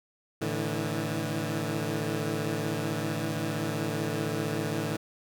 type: chord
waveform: 15% pulse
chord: A suspended fourth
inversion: none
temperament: equal with one note detuned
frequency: 110 / 146.83 / 162.36 Hz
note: A2 / D3 / E3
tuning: 0 / 0 / -26 cents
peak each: -27 dBFS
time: 0.41-4.97 s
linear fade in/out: 10 ms
effects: none